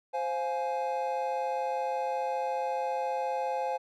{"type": "chord", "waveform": "triangle", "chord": "F minor", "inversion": "second", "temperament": "just", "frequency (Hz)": [523.8, 698.5, 838.1], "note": ["C5", "F5", "Ab5"], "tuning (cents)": [2, 0, 16], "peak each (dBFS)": [-31, -34, -30], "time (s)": [0.13, 3.78], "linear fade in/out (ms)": 20, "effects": []}